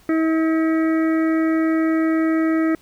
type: harmonic tone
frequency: 321 Hz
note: E4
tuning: 46 cents flat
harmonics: 1 / 2 / 4 / 5 / 6 / 7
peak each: -16 / -28 / -30 / -36 / -32 / -38 dBFS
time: 0.09-2.75 s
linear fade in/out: 2 ms
effects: pink hiss -53 dBFS RMS until 2.81 s